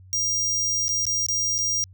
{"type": "tone with dropouts", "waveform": "square", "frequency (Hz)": 5700, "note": "F8", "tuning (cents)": 34, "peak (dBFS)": -22, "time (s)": [0.13, 1.84], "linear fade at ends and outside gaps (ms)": 0, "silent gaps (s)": [[0.882, 0.891], [1.053, 1.067], [1.264, 1.286], [1.581, 1.587]], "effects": ["added 93 Hz sine -45 dBFS peak until 1.93 s"]}